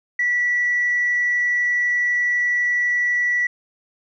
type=tone; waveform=sine; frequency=1952 Hz; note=B6; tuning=21 cents flat; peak=-16 dBFS; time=0.19-3.47 s; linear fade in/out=5 ms; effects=tanh soft clip ceiling -12 dBFS